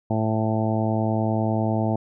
harmonic tone, 110 Hz, A2, in tune, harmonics 1 / 2 / 3 / 4 / 5 / 6 / 7 / 8, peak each -24 / -25 / -29 / -35 / -33 / -29 / -32 / -34 dBFS, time 0.1-1.96 s, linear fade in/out 5 ms, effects none

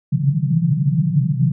pink band-pass noise, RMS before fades -17 dBFS, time 0.12-1.52 s, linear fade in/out 5 ms, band 130 to 180 Hz, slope 96 dB/octave, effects none

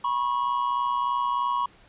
triangle tone pair together, 972.8 / 1096 Hz, B5 / C#6, -26 / -20 cents, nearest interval major second, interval 206 cents, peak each -24 dBFS, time 0.04-1.66 s, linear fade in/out 5 ms, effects pink hiss -55 dBFS RMS until 1.88 s + resampled to 8000 Hz

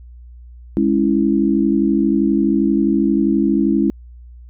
sine chord, C# minor, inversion second, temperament equal with one note detuned, 206.8 / 277.2 / 329.6 Hz, G#3 / C#4 / E4, -7 / 0 / 0 cents, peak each -17 dBFS, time 0.77-3.9 s, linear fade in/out 0 ms, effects added 60 Hz sine -36 dBFS peak until 4.49 s

